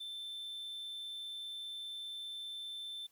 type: tone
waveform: triangle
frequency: 3545 Hz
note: A7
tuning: 12 cents sharp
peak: -40 dBFS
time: 0-3.07 s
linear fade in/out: 10 ms
effects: white hiss -72 dBFS RMS until 3.11 s